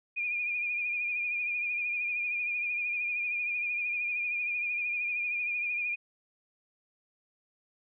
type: tone with vibrato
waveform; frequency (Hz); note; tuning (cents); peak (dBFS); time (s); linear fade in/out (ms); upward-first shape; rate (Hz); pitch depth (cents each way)
sine; 2430; D#7; -42; -29; 0.16-5.96; 20; sine; 13; 40
effects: none